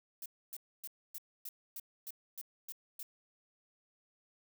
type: noise bursts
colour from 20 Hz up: violet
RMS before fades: -44 dBFS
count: 10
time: 0.22-3.03 s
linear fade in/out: 2 ms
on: 38 ms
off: 270 ms
effects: none